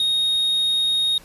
triangle tone, 3729 Hz, A#7, in tune, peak -16 dBFS, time 0-1.18 s, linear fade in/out 2 ms, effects pink hiss -48 dBFS RMS until 1.24 s + resampled to 32000 Hz

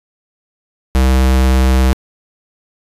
square tone, 64.9 Hz, C2, 13 cents flat, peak -9 dBFS, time 0.95-1.93 s, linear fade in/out 0 ms, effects resampled to 32000 Hz

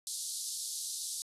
white band-pass noise, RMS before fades -39 dBFS, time 0.07-1.22 s, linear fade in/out 0 ms, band 3800 to 11000 Hz, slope 48 dB/octave, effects resampled to 32000 Hz

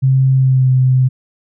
sine tone with pitch glide, 132.6 to 129.2 Hz, C3 to C3, +23 to -21 cents, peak -8 dBFS, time 0.02-1.09 s, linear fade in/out 20 ms, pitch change -44 cents, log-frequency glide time 0.33-0.71 s, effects none

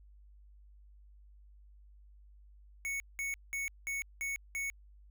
square tone bursts, 2216 Hz, C#7, 1 cent flat, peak -35 dBFS, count 6, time 2.85-4.7 s, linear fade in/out 0 ms, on 150 ms, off 190 ms, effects added 50 Hz sine -55 dBFS peak until 5.1 s

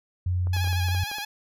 sine tone, 90.2 Hz, F#2, 44 cents flat, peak -22 dBFS, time 0.26-1.04 s, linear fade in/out 5 ms
clicks, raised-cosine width 1 ms, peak -28 dBFS, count 9, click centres 0.471 / 0.566 / 0.644 / 0.674 / 0.73 / 0.886 / 0.948 / 1.115 / 1.184 s
10% pulse tone with vibrato, 830.6 Hz, G#5, in tune, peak -22 dBFS, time 0.53-1.25 s, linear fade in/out 5 ms, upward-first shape sine, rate 13 Hz, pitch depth 48 cents each way
effects none

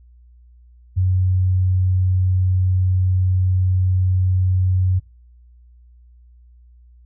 sine tone, 92.5 Hz, F#2, in tune, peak -14 dBFS, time 0.96-5 s, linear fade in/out 20 ms, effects noise-tail reverb RT60 0.3 s tail -23 dB re dry + added 60 Hz sine -45 dBFS peak until 7.05 s

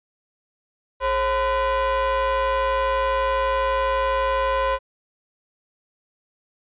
square ring-modulated tone, 240 Hz, B3, 49 cents flat, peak -17 dBFS, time 1-4.79 s, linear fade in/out 50 ms, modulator 776 Hz, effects resampled to 8000 Hz

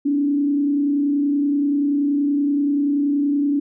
sine tone with frequency modulation, 286.1 Hz, D4, 45 cents flat, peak -16 dBFS, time 0.05-3.6 s, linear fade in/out 10 ms, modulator 30.5 Hz, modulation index 0.43, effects none

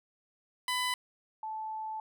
15% pulse / sine tone pair in turn, 1000 / 872.8 Hz, B5 / A5, +21 / -14 cents, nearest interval major second, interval 235 cents, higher first, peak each -23 / -35 dBFS, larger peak first, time 0.68-0.94 / 1.43-2 s, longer second, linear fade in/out 2 ms, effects none

